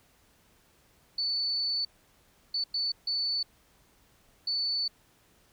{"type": "tone bursts at uneven times", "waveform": "sine", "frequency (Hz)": 4485, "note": "C#8", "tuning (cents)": 19, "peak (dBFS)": -27, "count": 5, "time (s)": [[1.18, 1.85], [2.54, 2.64], [2.74, 2.92], [3.07, 3.43], [4.47, 4.88]], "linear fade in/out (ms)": 5, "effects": ["pink hiss -64 dBFS RMS until 5.52 s"]}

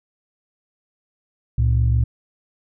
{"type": "tone pair together", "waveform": "sine", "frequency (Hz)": [68.4, 115.03], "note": ["C#2", "A#2"], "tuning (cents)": [-23, -23], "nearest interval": "major sixth", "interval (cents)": 900, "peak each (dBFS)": -16, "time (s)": [1.58, 2.04], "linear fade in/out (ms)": 5, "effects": ["tanh soft clip ceiling -9 dBFS"]}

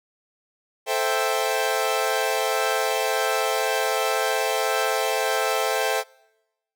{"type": "chord", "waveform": "sawtooth", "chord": "A minor seventh", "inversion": "none", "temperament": "equal", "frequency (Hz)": [440, 523.3, 659.3, 784], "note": ["A4", "C5", "E5", "G5"], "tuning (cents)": [0, 0, 0, 0], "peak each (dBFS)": -23, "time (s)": [0.86, 6.04], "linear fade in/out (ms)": 50, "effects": ["noise-tail reverb RT60 1.0 s tail -26 dB re dry"]}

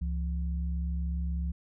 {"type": "tone pair together", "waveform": "sine", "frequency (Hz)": [68.3, 171.87], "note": ["C#2", "F3"], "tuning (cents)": [-25, -27], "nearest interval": "octave + major third", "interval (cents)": 1598, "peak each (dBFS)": [-29, -37], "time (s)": [0.01, 1.52], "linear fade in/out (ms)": 10, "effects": []}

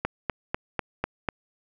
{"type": "click train", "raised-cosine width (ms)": 0.5, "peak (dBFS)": -10, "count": 6, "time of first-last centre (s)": [0.05, 1.288], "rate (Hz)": 4.04, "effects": []}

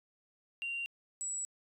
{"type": "tone pair in turn", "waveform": "sine", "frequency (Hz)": [2768, 7829], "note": ["F7", "B8"], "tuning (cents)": [-16, -16], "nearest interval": "octave + tritone", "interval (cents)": 1800, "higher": "second", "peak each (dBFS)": [-34, -34], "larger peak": "neither", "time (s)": [[0.62, 0.86], [1.21, 1.45]], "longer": "neither", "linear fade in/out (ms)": 0, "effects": ["tanh soft clip ceiling -31 dBFS"]}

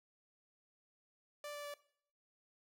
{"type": "tone with pitch steps", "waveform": "sawtooth", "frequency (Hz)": [587.3, 583.6, 579.9], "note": ["D5", "D5", "D5"], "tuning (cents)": [0, -11, -22], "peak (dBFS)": -40, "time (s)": [1.44, 1.74], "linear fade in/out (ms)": 2, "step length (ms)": 100, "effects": ["noise-tail reverb RT60 0.6 s tail -18 dB re dry"]}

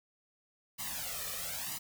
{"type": "noise with flanger", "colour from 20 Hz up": "white", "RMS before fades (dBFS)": -39, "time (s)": [0.78, 1.79], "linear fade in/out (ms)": 20, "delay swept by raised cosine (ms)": [1, 1.68], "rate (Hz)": 1, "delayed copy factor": 0.95, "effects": []}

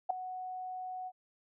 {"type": "tone with ADSR envelope", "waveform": "sine", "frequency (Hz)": 740, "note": "F#5", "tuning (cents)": 0, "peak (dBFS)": -23, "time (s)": [0.09, 1.12], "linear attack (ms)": 14, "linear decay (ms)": 3, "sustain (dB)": -15, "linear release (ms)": 50, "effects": []}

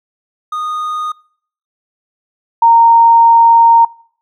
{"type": "tone pair in turn", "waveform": ["triangle", "sine"], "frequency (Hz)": [1234, 924.5], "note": ["D#6", "A#5"], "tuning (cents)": [-15, -15], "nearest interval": "perfect fourth", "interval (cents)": 500, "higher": "first", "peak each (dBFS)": [-15, -4], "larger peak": "second", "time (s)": [[0.52, 1.12], [2.62, 3.85]], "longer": "second", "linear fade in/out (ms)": 5, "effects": ["noise-tail reverb RT60 0.6 s tail -25 dB re dry"]}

